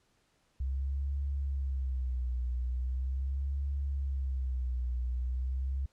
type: tone with vibrato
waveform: sine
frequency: 65.41 Hz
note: C2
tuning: in tune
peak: -30 dBFS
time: 0.6-5.86 s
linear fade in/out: 5 ms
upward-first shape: sine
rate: 0.4 Hz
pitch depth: 110 cents each way
effects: pink hiss -72 dBFS RMS until 5.92 s + low-pass 9000 Hz 12 dB/octave